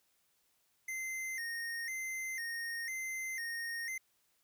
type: tone with vibrato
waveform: square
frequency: 1960 Hz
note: B6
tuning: 14 cents flat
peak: -38 dBFS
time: 0.88-3.98 s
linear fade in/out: 5 ms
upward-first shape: square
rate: 1 Hz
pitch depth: 97 cents each way
effects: white hiss -75 dBFS RMS until 4.43 s